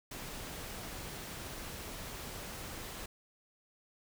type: noise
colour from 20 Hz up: pink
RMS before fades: -44 dBFS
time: 0.11-3.06 s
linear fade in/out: 5 ms
effects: none